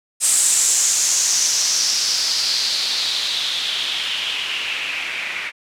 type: noise with low-pass filter sweep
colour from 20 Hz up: blue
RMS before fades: -20 dBFS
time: 0.2-5.52 s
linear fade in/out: 50 ms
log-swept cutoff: 8300 to 2200 Hz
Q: 4.2
effects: none